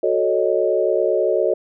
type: chord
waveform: sine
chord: D# half-diminished seventh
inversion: first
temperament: equal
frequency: 370 / 440 / 554.4 / 622.3 Hz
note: F#4 / A4 / C#5 / D#5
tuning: 0 / 0 / 0 / 0 cents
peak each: -21 dBFS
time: 0.03-1.54 s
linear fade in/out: 5 ms
effects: none